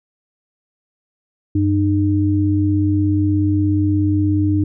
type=tone pair together; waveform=sine; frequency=95.82 / 304.2 Hz; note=G2 / D#4; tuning=-39 / -39 cents; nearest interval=octave + minor sixth; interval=2000 cents; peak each=-16 dBFS; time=1.55-4.64 s; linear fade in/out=5 ms; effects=none